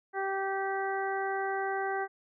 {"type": "harmonic tone", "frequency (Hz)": 388.8, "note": "G4", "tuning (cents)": -14, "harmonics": [1, 2, 3, 4, 5], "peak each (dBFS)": [-34, -33, -41, -37, -41], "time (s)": [0.13, 2.08], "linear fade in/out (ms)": 50, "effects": []}